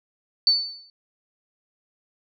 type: tone with exponential decay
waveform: sine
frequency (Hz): 4505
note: C#8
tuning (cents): +27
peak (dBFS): -12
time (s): 0.47-0.9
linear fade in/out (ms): 1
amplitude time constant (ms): 92
effects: none